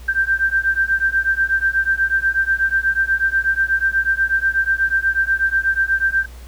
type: beating tone pair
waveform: sine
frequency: 1568 / 1576.2 Hz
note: G6 / G6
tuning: 0 / +9 cents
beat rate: 8.2 Hz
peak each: -18 dBFS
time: 0.08-6.26 s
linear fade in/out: 10 ms
effects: added 60 Hz sine -34 dBFS peak until 6.47 s + pink hiss -46 dBFS RMS until 6.47 s